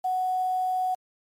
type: tone with quantisation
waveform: sine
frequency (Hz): 741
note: F#5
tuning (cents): +2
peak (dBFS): -23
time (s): 0.04-0.95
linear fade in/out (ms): 10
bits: 8
effects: MP3 64 kbps